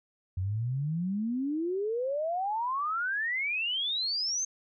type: exponential sweep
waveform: sine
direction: up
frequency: 89 to 6410 Hz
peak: -28 dBFS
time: 0.37-4.45 s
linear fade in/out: 5 ms
effects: none

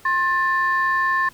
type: tone pair together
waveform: sine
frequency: 1065.2 / 1768 Hz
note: C6 / A6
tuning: +31 / +8 cents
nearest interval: major sixth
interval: 877 cents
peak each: -19 dBFS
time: 0.05-1.29 s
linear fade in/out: 5 ms
effects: tanh soft clip ceiling -11 dBFS + pink hiss -49 dBFS RMS until 1.33 s

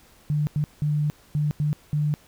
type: tone bursts at uneven times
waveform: sine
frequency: 149.1 Hz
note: D3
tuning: 27 cents sharp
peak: -20 dBFS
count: 6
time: 0.3-0.47 / 0.56-0.64 / 0.82-1.1 / 1.35-1.51 / 1.6-1.73 / 1.93-2.14 s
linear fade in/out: 0 ms
effects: pink hiss -55 dBFS RMS until 2.27 s

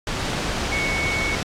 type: tone in noise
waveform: sine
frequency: 2217 Hz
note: C#7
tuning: in tune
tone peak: -23 dBFS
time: 0.72-1.35 s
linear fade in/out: 2 ms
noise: pink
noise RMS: -25 dBFS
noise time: 0.07-1.43 s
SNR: -1 dB
effects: low-pass 6000 Hz 12 dB/octave + AAC 64 kbps

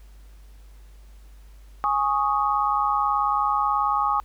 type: chord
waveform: sine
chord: Ab suspended fourth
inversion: none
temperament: just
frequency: 830.6 / 1107.5 / 1245.9 Hz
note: Ab5 / Db6 / Eb6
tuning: 0 / -2 / +2 cents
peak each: -24 dBFS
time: 1.84-4.2 s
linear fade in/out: 0 ms
effects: added 50 Hz sine -44 dBFS peak until 4.24 s + pink hiss -60 dBFS RMS until 4.24 s

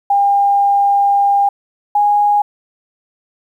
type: tone pair in turn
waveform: sine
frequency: 803 / 824.6 Hz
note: G5 / G#5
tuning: +41 / -13 cents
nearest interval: unison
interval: 46 cents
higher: second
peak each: -9 dBFS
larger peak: neither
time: 0.1-1.49 / 1.95-2.42 s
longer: first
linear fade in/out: 5 ms
effects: 8-bit

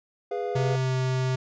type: chord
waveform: triangle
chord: F diminished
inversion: first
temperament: equal with one note detuned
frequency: 411.7 / 493.9 / 698.5 Hz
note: Ab4 / Cb5 / F5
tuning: -15 / 0 / 0 cents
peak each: -28 / -30 / -31 dBFS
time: 0.31-0.76 s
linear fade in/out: 5 ms
type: tone with pitch glide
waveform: square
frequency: 130.7 to 129.57 Hz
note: C3 to C3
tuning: -1 to -17 cents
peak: -24 dBFS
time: 0.55-1.36 s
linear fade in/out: 10 ms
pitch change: -16 cents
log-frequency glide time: 0.81-0.96 s
effects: resampled to 16000 Hz

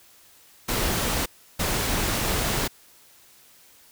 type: noise bursts at uneven times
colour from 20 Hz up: pink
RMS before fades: -25 dBFS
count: 2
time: 0.68-1.26 / 1.59-2.68 s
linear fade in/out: 10 ms
effects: white hiss -54 dBFS RMS until 3.91 s

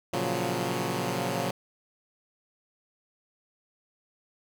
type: chord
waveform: 10% pulse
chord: Gb major seventh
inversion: first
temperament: equal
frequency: 116.54 / 138.59 / 174.61 / 185 Hz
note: Bb2 / Db3 / F3 / Gb3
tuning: 0 / 0 / 0 / 0 cents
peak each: -25 dBFS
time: 0.13-1.51 s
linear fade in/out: 5 ms
effects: none

